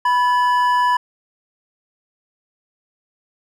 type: tone pair together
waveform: triangle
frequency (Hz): 987.8 / 1718.4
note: B5 / A6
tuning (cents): 0 / -41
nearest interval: minor seventh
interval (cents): 959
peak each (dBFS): -12 / -22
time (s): 0.05-0.97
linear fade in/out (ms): 5
effects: none